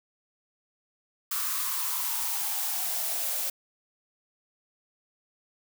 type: noise with high-pass filter sweep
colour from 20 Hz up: blue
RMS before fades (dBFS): -30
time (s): 1.31-3.5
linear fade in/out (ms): 5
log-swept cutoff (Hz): 1200 to 590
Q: 6.6
effects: none

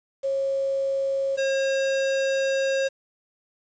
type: tone pair in turn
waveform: sine / square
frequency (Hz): 544 / 539.6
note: C#5 / C#5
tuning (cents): -33 / -47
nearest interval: unison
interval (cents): 14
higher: first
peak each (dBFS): -22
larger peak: neither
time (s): 0.23-1.37 / 1.37-2.89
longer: second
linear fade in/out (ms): 20
effects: resampled to 16000 Hz + 8-bit

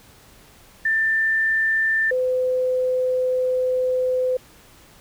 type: tone pair in turn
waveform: sine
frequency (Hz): 1782 / 508.8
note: A6 / C5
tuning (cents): +22 / -48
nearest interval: octave + minor seventh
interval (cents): 2170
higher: first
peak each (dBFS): -17 / -18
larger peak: first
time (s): 0.85-2.11 / 2.11-4.37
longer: second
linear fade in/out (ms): 5
effects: pink hiss -50 dBFS RMS until 5 s

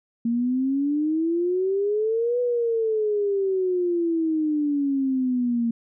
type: exponential two-way sweep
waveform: sine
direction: up then down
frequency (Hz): 229.9 to 493.9 to 229.9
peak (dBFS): -20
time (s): 0.25-5.71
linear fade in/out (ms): 5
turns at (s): 2.4
effects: none

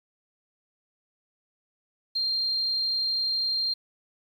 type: tone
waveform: sine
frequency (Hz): 4188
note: C8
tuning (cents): +1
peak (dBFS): -24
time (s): 2.15-3.74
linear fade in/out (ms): 10
effects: 9-bit

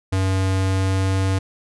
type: tone with pitch glide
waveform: square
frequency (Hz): 95.1 to 95.65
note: F#2 to G2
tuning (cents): +48 to -42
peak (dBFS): -18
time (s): 0.12-1.39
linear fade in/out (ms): 10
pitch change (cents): +10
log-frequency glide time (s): 0.57-1.15
effects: resampled to 24000 Hz

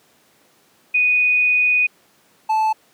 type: tone pair in turn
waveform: sine / triangle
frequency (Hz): 2481 / 873.4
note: D#7 / A5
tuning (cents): -6 / -13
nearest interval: octave + tritone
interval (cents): 1807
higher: first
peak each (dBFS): -13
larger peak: neither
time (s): 0.94-1.87 / 2.49-2.73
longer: first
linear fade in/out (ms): 10
effects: pink hiss -56 dBFS RMS until 2.93 s + high-pass 200 Hz 12 dB/octave

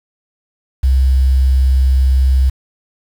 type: tone with quantisation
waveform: sine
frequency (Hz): 65.6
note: C2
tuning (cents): +5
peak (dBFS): -8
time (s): 0.83-2.5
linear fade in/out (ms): 10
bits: 6
effects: none

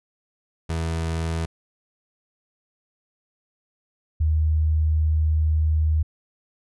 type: tone pair in turn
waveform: 30% pulse / sine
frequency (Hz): 81.9 / 77.93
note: E2 / D#2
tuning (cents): -11 / +3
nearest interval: minor second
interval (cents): 86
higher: first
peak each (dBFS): -21 / -17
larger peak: second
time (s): 0.69-1.46 / 4.2-6.03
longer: second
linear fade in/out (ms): 10
effects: resampled to 24000 Hz

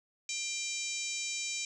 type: harmonic tone with a mistuned harmonic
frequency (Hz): 780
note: G5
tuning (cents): -9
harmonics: 3 / 4 / 5 / 6 / 7 / 8 / 9 / 10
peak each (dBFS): -39 / -47 / -43 / -47 / -43 / -42 / -40 / -45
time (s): 0.29-1.65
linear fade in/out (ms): 2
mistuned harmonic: 3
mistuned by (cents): +33
effects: 11-bit

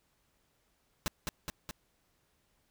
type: noise with echo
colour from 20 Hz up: pink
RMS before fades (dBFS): -32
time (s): 1.06-1.08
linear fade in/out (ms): 0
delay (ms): 210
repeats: 3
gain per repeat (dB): -3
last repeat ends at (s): 1.71
effects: pink hiss -74 dBFS RMS until 2.7 s

